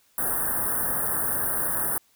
white band-stop noise, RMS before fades -26 dBFS, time 0.18-1.98 s, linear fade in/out 2 ms, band 1800 to 8900 Hz, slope 96 dB/octave, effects white hiss -63 dBFS RMS until 2.15 s

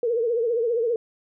sine tone with vibrato, 466.2 Hz, A#4, in tune, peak -20 dBFS, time 0.03-0.96 s, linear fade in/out 2 ms, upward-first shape triangle, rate 15 Hz, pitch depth 110 cents each way, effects none

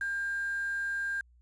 sine tone with quantisation, 1600 Hz, G6, 35 cents sharp, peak -30 dBFS, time 0.01-1.21 s, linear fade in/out 2 ms, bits 8, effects added 60 Hz sine -58 dBFS peak until 1.41 s + resampled to 22050 Hz

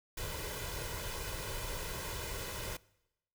pink noise with comb filter, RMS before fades -40 dBFS, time 0.17-2.77 s, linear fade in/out 5 ms, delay 2 ms, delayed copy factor +0.65, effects noise-tail reverb RT60 0.9 s tail -23 dB re dry

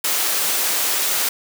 white high-pass noise, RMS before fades -20 dBFS, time 0.04-1.29 s, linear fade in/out 5 ms, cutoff 340 Hz, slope 12 dB/octave, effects none

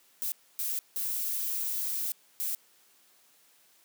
violet noise bursts at uneven times, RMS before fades -32 dBFS, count 4, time 0.22-0.32 / 0.59-0.79 / 0.96-2.12 / 2.4-2.55 s, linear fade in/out 0 ms, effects white hiss -63 dBFS RMS until 3.84 s + high-pass 200 Hz 12 dB/octave

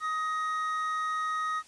triangle tone pair together, 1256.9 / 1873 Hz, D#6 / A#6, +17 / +8 cents, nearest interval perfect fifth, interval 691 cents, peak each -27 / -36 dBFS, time 0-1.63 s, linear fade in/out 50 ms, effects white hiss -56 dBFS RMS until 1.67 s + resampled to 22050 Hz

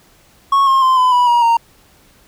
triangle tone with pitch steps, 1102 / 1070.6 / 1040.1 / 1010.5 / 981.8 / 953.8 / 926.7 Hz, C#6 / C6 / C6 / B5 / B5 / A#5 / A#5, -11 / +39 / -11 / +39 / -10 / +39 / -10 cents, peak -7 dBFS, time 0.52-1.57 s, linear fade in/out 5 ms, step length 150 ms, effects pink hiss -50 dBFS RMS until 2.27 s

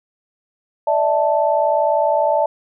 sine chord, D suspended second, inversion none, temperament equal with one note detuned, 587.3 / 647.2 / 880 Hz, D5 / E5 / A5, 0 / -32 / 0 cents, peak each -18 dBFS, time 0.87-2.46 s, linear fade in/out 5 ms, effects none

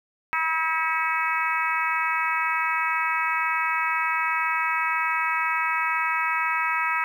harmonic tone with a mistuned harmonic, 322 Hz, E4, 41 cents flat, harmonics 3 / 4 / 5 / 6 / 7 / 8, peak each -28 / -27 / -31 / -30 / -29 / -31 dBFS, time 0.33-7.04 s, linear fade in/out 0 ms, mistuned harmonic 7, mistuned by -19 cents, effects 9-bit

